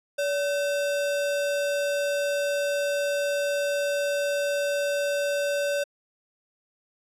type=tone with sample-and-hold; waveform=sine; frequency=572 Hz; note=D5; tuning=46 cents flat; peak=-23 dBFS; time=0.18-5.84 s; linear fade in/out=10 ms; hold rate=2100 Hz; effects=low-pass 12000 Hz 12 dB/octave